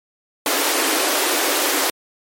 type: high-pass noise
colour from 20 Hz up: pink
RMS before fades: -19 dBFS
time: 0.46-1.9 s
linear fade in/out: 2 ms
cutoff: 270 Hz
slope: 96 dB/octave
effects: MP3 64 kbps